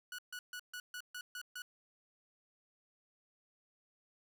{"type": "tone bursts", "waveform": "sawtooth", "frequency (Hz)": 1470, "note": "F#6", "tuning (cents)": -12, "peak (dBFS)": -39, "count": 8, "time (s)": [0.12, 1.62], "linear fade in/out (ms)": 2, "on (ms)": 65, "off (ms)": 140, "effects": []}